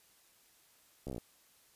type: slowing click train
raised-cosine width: 2 ms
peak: -28 dBFS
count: 8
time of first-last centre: 1.07-1.181 s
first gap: 14 ms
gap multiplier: 1.04
effects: white hiss -66 dBFS RMS until 1.75 s + resampled to 32000 Hz